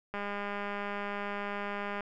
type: click train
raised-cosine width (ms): 0.5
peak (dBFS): -22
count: 380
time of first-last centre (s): 0.14-2.007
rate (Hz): 203
effects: none